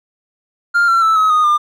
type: tone with pitch steps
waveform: triangle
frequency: 1400 / 1357.8 / 1316.9 / 1277.1 / 1238.6 / 1201.3 Hz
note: F6 / F6 / E6 / D#6 / D#6 / D6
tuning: +4 / -49 / -2 / +45 / -8 / +39 cents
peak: -7 dBFS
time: 0.74-1.58 s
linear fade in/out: 20 ms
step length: 140 ms
effects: tanh soft clip ceiling -3 dBFS